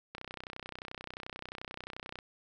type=click train; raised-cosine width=0.3 ms; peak=-25 dBFS; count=65; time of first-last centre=0.15-2.188 s; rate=31.4 Hz; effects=none